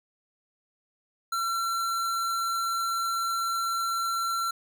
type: tone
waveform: square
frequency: 1356 Hz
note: E6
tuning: 49 cents sharp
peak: -27 dBFS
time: 1.32-4.51 s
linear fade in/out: 5 ms
effects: none